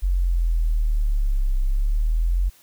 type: exponential two-way sweep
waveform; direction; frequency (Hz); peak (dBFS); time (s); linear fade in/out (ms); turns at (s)
sine; down then up; 46.26 to 32.44 to 46.26; -17; 0.02-2.5; 20; 1.61
effects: white hiss -54 dBFS RMS until 2.62 s